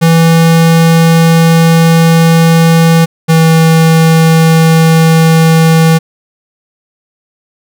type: tone pair in turn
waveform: square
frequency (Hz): 164.81 / 162.26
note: E3 / E3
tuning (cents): 0 / -27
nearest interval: unison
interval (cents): 27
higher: first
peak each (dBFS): -4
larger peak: neither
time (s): 0.01-3.06 / 3.28-5.99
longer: first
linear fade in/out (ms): 20
effects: none